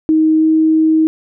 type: tone with pitch glide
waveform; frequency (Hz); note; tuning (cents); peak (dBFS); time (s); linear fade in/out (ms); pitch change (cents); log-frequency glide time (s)
sine; 314.7 to 316.7; D#4 to D#4; +20 to +31; -8; 0.09-1.07; 0; +11; 0.38-0.44
effects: none